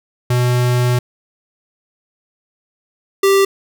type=tone pair in turn; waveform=square; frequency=123.47 / 392 Hz; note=B2 / G4; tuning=0 / 0 cents; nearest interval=octave + minor sixth; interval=2000 cents; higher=second; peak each=-13 / -10 dBFS; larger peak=second; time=0.3-0.99 / 3.23-3.45 s; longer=first; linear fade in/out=5 ms; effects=none